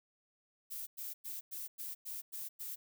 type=noise bursts; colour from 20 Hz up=violet; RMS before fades=-43 dBFS; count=8; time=0.7-2.76 s; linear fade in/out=20 ms; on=170 ms; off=100 ms; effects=none